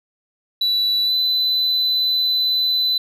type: tone with pitch glide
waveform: sine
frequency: 3949 to 4009 Hz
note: B7 to B7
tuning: -1 to +25 cents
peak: -13 dBFS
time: 0.61-2.98 s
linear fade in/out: 5 ms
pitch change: +26 cents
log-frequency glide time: 1.04-1.12 s
effects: tanh soft clip ceiling -15 dBFS